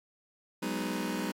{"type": "chord", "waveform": "sawtooth", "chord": "G# minor seventh", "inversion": "third", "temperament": "just", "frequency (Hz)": [186.89, 207.7, 249.2, 311.5], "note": ["F#3", "G#3", "B3", "D#4"], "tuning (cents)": [18, 0, 16, 2], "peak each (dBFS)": -33, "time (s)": [0.62, 1.32], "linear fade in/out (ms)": 10, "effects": ["AAC 64 kbps"]}